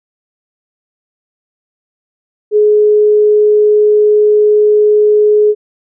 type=tone; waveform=sine; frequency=421.3 Hz; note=G#4; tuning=25 cents sharp; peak=-5 dBFS; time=2.51-5.55 s; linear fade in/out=50 ms; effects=none